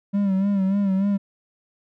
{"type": "tone with vibrato", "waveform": "triangle", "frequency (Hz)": 196, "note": "G3", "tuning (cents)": 0, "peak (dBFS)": -16, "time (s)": [0.13, 1.18], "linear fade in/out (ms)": 20, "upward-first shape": "sine", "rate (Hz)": 3.4, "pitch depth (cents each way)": 62, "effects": []}